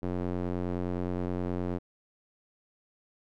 square tone with band-pass filter, 44.8 Hz, F1, 45 cents sharp, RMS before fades -32 dBFS, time 0.02-1.79 s, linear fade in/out 20 ms, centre 330 Hz, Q 0.91, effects none

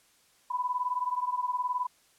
sine beating tone pair, 987.8 / 1006.8 Hz, B5 / B5, 0 / +33 cents, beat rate 19 Hz, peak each -30 / -32 dBFS, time 0.5-1.87 s, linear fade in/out 10 ms, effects white hiss -64 dBFS RMS until 2.18 s + low-pass 11000 Hz 12 dB/octave

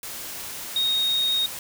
sine tone in noise, 3729 Hz, A#7, in tune, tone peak -20 dBFS, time 0.76-1.46 s, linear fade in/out 2 ms, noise white, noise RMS -35 dBFS, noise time 0.03-1.59 s, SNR +12 dB, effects none

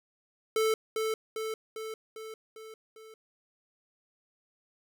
square tone with echo, 440 Hz, A4, in tune, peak -25 dBFS, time 0.56-0.74 s, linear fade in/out 2 ms, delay 400 ms, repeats 6, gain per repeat -4 dB, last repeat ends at 3.14 s, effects none

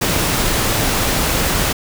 pink noise, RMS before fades -17 dBFS, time 0.01-1.73 s, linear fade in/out 10 ms, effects none

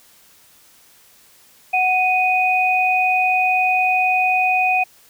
sine tone pair together, 740 / 2489 Hz, F#5 / D#7, 0 / 0 cents, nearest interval octave + major sixth, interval 2100 cents, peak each -17 dBFS, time 1.73-4.84 s, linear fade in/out 10 ms, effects white hiss -51 dBFS RMS until 5.09 s

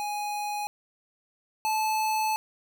square tone pair in turn, 830.6 / 868.7 Hz, G#5 / A5, 0 / -22 cents, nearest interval minor second, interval 78 cents, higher second, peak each -30 / -25 dBFS, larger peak second, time 0-0.67 / 1.65-2.36 s, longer second, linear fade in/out 0 ms, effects none

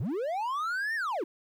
triangle linear two-way sweep, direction up then down, 88.1 to 1864.7 to 286.8 Hz, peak -27 dBFS, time 0-1.24 s, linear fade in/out 5 ms, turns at 0.95 s, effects 11-bit

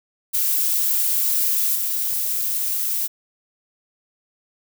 violet noise with level steps, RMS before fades -20 / -23 dBFS, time 0.33-3.08 s, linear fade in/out 20 ms, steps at 1.75 s, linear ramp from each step 2 ms, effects none

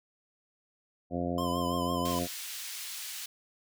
harmonic tone, 87.31 Hz, F2, in tune, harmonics 1 / 2 / 3 / 4 / 5 / 6 / 7 / 8, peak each -39 / -36 / -34 / -39 / -43 / -38 / -40 / -38 dBFS, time 1.1-2.28 s, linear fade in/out 50 ms
square tone with vibrato, 1034 Hz, C6, 21 cents flat, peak -34 dBFS, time 1.38-2.19 s, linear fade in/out 2 ms, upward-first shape triangle, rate 6 Hz, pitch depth 62 cents each way
pink high-pass noise, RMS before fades -40 dBFS, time 2.05-3.26 s, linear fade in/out 5 ms, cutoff 2800 Hz, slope 12 dB/octave
effects none

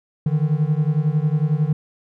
triangle beating tone pair, 147.5 / 158.5 Hz, D3 / D#3, +8 / +32 cents, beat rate 11 Hz, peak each -17 / -18 dBFS, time 0.26-1.73 s, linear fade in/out 5 ms, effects none

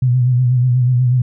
sine tone with vibrato, 125 Hz, B2, 21 cents sharp, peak -10 dBFS, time 0.02-1.22 s, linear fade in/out 5 ms, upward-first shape sine, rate 8.2 Hz, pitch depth 52 cents each way, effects none

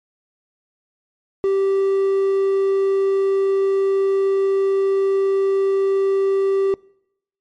triangle tone with quantisation, 390 Hz, G4, 9 cents flat, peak -13 dBFS, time 1.44-6.74 s, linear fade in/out 0 ms, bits 7, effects noise-tail reverb RT60 0.8 s tail -25 dB re dry + MP3 48 kbps

